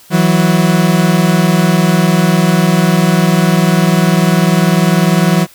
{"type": "tone pair together", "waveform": "40% pulse", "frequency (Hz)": [163.9, 183.97], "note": ["E3", "F#3"], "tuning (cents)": [-10, -10], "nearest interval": "major second", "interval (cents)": 200, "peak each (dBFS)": -10, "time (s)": [0.1, 5.47], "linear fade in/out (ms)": 50, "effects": ["white hiss -42 dBFS RMS until 5.54 s"]}